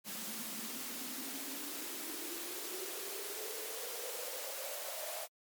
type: noise with high-pass filter sweep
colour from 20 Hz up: white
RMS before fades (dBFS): -42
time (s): 0.04-5.28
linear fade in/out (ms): 50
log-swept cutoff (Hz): 200 to 640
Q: 8
effects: MP3 96 kbps